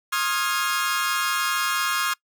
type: chord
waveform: sawtooth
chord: F minor seventh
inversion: second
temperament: equal with one note detuned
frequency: 1069.1 / 1244.5 / 1396.9 / 1661.2 Hz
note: C6 / Eb6 / F6 / Ab6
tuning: +37 / 0 / 0 / 0 cents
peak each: -24 dBFS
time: 0.12-2.14 s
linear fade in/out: 10 ms
effects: noise-tail reverb RT60 0.1 s tail -24 dB re dry